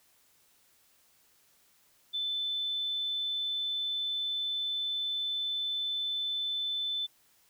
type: tone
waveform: sine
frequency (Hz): 3520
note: A7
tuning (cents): 0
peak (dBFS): -30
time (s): 2.13-7.07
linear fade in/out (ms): 20
effects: white hiss -66 dBFS RMS until 7.49 s